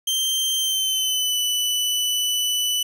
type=tone with pitch glide; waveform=sawtooth; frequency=3142 to 2981 Hz; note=G7 to F#7; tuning=+3 to +12 cents; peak=-17 dBFS; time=0.07-2.83 s; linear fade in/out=5 ms; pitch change=-91 cents; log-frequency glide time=0.57-1.37 s; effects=none

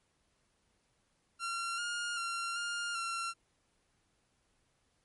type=tone with pitch steps; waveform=sawtooth; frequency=1372 / 1419 / 1375 / 1407 / 1364 Hz; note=F6 / F6 / F6 / F6 / F6; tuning=-31 / +27 / -27 / +12 / -41 cents; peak=-31 dBFS; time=1.39-3.34 s; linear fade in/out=50 ms; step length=390 ms; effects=pink hiss -75 dBFS RMS until 5.04 s + MP3 48 kbps

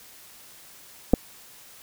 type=clicks; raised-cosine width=2 ms; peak=-4 dBFS; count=2; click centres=1.135 / 1.139 s; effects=white hiss -49 dBFS RMS until 1.82 s

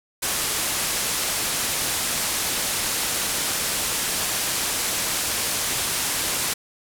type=low-pass noise; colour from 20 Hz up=white; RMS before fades=-25 dBFS; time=0.22-6.54 s; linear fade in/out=10 ms; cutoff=12000 Hz; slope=24 dB/octave; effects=none

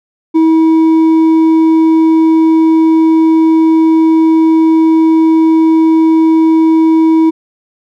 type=tone with hard clipping; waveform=sine; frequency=322 Hz; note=E4; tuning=41 cents flat; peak=-6 dBFS; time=0.34-7.31 s; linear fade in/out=20 ms; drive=4 dB; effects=none

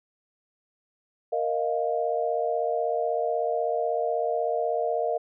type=chord; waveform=sine; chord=Bb suspended fourth; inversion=none; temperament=equal; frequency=466.2 / 622.3 / 698.5 Hz; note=Bb4 / Eb5 / F5; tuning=0 / 0 / 0 cents; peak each=-28 dBFS; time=1.32-5.18 s; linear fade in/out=10 ms; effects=none

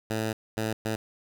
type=tone bursts at uneven times; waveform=10% pulse; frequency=110 Hz; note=A2; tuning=in tune; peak=-19 dBFS; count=3; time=0.1-0.33 / 0.57-0.73 / 0.85-0.96 s; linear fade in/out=5 ms; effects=none

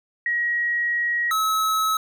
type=tone pair in turn; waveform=sine / square; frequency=1900 / 1291.5 Hz; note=A#6 / E6; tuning=+33 / -36 cents; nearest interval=perfect fifth; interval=669 cents; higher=first; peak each=-20 dBFS; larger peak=neither; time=0.26-1.31 / 1.31-1.97 s; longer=first; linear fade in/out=2 ms; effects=none

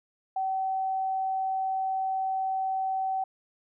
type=tone; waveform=sine; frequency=764 Hz; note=G5; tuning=45 cents flat; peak=-26 dBFS; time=0.36-3.24 s; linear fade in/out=5 ms; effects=none

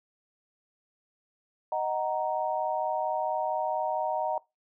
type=chord; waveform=sine; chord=D# minor; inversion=none; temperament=just; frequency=622.3 / 746.7 / 933.4 Hz; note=D#5 / F#5 / A#5; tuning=0 / +16 / +2 cents; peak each=-31 dBFS; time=1.72-4.38 s; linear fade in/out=2 ms; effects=noise-tail reverb RT60 0.2 s tail -21 dB re dry

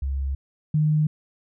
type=tone pair in turn; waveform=sine; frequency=68.1 / 152.88 Hz; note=C#2 / D#3; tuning=-30 / -30 cents; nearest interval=octave + major second; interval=1400 cents; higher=second; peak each=-23 / -17 dBFS; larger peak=second; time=0.02-0.35 / 0.74-1.07 s; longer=neither; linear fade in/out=5 ms; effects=none

